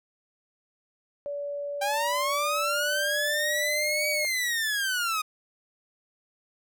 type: tone with pitch glide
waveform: sine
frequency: 574 to 601.5 Hz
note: D5 to D5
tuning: -40 to +41 cents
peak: -30 dBFS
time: 1.26-4.25 s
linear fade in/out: 0 ms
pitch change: +81 cents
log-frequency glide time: 1.71-4.01 s
type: linear two-way sweep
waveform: sawtooth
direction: up then down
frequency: 784 to 2278 to 1233 Hz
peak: -22 dBFS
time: 1.81-5.22 s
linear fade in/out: 10 ms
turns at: 4.09 s
effects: none